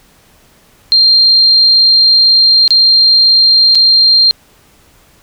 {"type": "tone with dropouts", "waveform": "sine", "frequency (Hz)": 4186, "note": "C8", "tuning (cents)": 0, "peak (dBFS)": -4, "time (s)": [0.92, 4.31], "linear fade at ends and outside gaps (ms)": 0, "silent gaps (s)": [[2.678, 2.706], [3.749, 3.754]], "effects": ["pink hiss -47 dBFS RMS until 5.22 s"]}